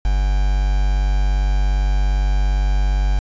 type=tone with quantisation; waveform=triangle; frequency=48.72 Hz; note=G1; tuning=10 cents flat; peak=-12 dBFS; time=0.05-3.19 s; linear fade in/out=0 ms; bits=5; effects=resampled to 16000 Hz